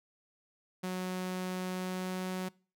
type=tone with pitch glide; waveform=sawtooth; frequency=184 to 185.17 Hz; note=F#3 to F#3; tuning=-9 to +2 cents; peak=-30 dBFS; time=0.83-2.49 s; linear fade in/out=10 ms; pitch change=+11 cents; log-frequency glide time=1.68-2.3 s; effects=noise-tail reverb RT60 0.4 s tail -24 dB re dry